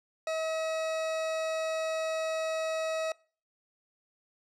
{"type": "tone", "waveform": "40% pulse", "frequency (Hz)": 640, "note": "D#5", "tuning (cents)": 49, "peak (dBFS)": -29, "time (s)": [0.27, 3.12], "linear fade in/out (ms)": 2, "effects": ["noise-tail reverb RT60 0.4 s tail -23 dB re dry", "low-pass 7000 Hz 12 dB/octave"]}